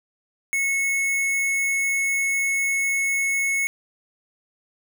square tone, 2194 Hz, C#7, 18 cents flat, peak -21 dBFS, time 0.53-3.67 s, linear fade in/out 0 ms, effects 9-bit

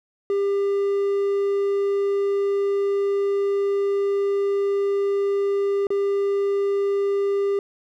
triangle tone with dropouts, 399.1 Hz, G4, 31 cents sharp, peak -17 dBFS, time 0.3-7.59 s, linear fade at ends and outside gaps 1 ms, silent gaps 5.869-5.904 s, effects none

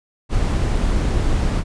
brown noise, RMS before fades -18 dBFS, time 0.29-1.64 s, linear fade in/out 50 ms, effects resampled to 22050 Hz

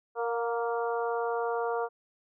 harmonic tone with a mistuned harmonic, 233.1 Hz, A#3, in tune, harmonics 2 / 3 / 4 / 5 / 6, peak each -30 / -34 / -36 / -38 / -40 dBFS, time 0.15-1.89 s, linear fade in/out 50 ms, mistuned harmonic 3, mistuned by +23 cents, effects none

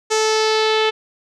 sawtooth tone with low-pass filter sweep, 436.7 Hz, A4, 13 cents flat, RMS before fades -17 dBFS, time 0.1-0.91 s, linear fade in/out 20 ms, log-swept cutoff 6700 to 3300 Hz, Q 2.7, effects none

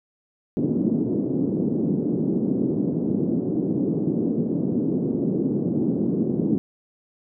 pink band-pass noise, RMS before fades -23 dBFS, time 0.57-6.58 s, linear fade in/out 0 ms, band 180 to 350 Hz, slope 24 dB/octave, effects none

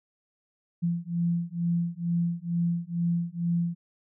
sine beating tone pair, 170 / 172.2 Hz, F3 / F3, -46 / -24 cents, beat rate 2.2 Hz, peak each -28 dBFS, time 0.82-3.75 s, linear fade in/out 20 ms, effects none

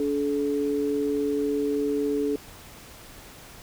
sine tone pair together, 286.8 / 430.4 Hz, D4 / A4, -41 / -38 cents, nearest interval perfect fifth, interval 703 cents, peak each -26 / -25 dBFS, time 0-2.36 s, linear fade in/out 2 ms, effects pink hiss -46 dBFS RMS until 3.62 s

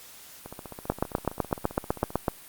two click trains, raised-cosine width 1 ms, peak -9 / -24 dBFS, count 12 / 26, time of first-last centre 0.9-2.282 / 0.46-2.105 s, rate 7.96 / 15.2 Hz, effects white hiss -48 dBFS RMS until 2.48 s + Opus 48 kbps

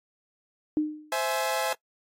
sine tone with exponential decay, 304.6 Hz, D#4, 37 cents flat, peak -19 dBFS, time 0.77-1.16 s, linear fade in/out 1 ms, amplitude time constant 84 ms
sawtooth chord, C augmented, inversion none, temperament equal with one note detuned, 523.3 / 659.3 / 841.2 Hz, C5 / E5 / G#5, 0 / 0 / +22 cents, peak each -27 / -26 / -26 dBFS, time 1.12-1.73 s, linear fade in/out 2 ms
effects noise-tail reverb RT60 0.1 s tail -21 dB re dry + AAC 48 kbps

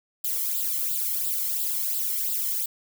violet noise with flanger, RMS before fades -27 dBFS, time 0.24-2.66 s, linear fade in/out 5 ms, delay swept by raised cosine 0.24 to 0.98 ms, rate 2.9 Hz, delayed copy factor +0.9, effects none

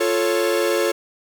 45% pulse chord, F augmented, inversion none, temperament equal with one note detuned, 349.2 / 440 / 552.8 Hz, F4 / A4 / C#5, 0 / 0 / -5 cents, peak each -22 dBFS, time 0-0.92 s, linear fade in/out 10 ms, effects none

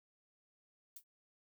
violet noise with exponential decay, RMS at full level -44 dBFS, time 0.96-1.04 s, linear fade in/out 5 ms, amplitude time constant 17 ms, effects none

